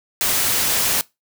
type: noise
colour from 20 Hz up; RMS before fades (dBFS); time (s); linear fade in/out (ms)
white; -19; 0.21-1.01; 0
effects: noise-tail reverb RT60 0.2 s tail -21 dB re dry